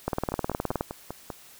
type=two click trains; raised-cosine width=1 ms; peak=-12 / -19 dBFS; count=15 / 6; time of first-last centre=0.08-0.809 / 0.32-1.302 s; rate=19.2 / 5.09 Hz; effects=white hiss -51 dBFS RMS until 1.59 s